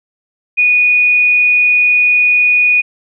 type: tone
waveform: sine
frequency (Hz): 2466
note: D#7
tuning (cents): -16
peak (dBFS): -7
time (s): 0.57-2.82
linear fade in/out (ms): 20
effects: none